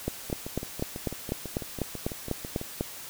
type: two click trains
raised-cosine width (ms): 2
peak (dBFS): -22 / -14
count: 15 / 12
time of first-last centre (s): 0.3-2.614 / 0.08-2.81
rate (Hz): 6.05 / 4.03
effects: white hiss -42 dBFS RMS until 3.09 s